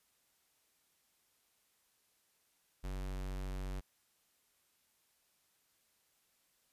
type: tone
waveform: square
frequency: 47.13 Hz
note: F#1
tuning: 33 cents sharp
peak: -39 dBFS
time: 2.83-3.81 s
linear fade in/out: 20 ms
effects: white hiss -75 dBFS RMS until 6.72 s + resampled to 32000 Hz